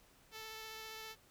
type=tone with vibrato; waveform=5% pulse; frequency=440 Hz; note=A4; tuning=in tune; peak=-35 dBFS; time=0.31-1.16 s; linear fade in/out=50 ms; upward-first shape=triangle; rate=15 Hz; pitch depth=13 cents each way; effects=pink hiss -66 dBFS RMS until 1.3 s